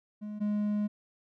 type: tone pair in turn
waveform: triangle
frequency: 210 / 208.4 Hz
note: G#3 / G#3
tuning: +19 / +6 cents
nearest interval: unison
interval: 13 cents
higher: first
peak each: -34 / -25 dBFS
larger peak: second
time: 0.21-0.4 / 0.4-0.88 s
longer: second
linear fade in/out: 20 ms
effects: none